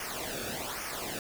pink noise with flanger, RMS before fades -37 dBFS, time 0-1.19 s, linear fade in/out 2 ms, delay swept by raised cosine 0.25 to 1.01 ms, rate 1.2 Hz, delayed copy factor -0.75, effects none

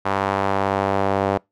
sawtooth tone with band-pass filter sweep, 98 Hz, G2, in tune, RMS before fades -21 dBFS, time 0.05-1.38 s, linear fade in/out 10 ms, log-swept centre 1000 to 650 Hz, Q 1.4, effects noise-tail reverb RT60 0.2 s tail -25 dB re dry

